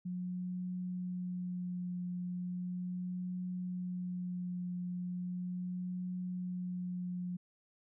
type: tone with vibrato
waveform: sine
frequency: 180 Hz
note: F#3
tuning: 47 cents flat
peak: -36 dBFS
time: 0.05-7.37 s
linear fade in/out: 10 ms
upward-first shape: triangle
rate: 0.37 Hz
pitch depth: 15 cents each way
effects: none